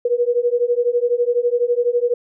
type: beating tone pair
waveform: sine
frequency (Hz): 476.8 / 488.8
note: A#4 / B4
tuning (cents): +39 / -18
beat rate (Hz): 12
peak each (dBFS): -18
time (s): 0.05-2.14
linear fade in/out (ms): 5
effects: none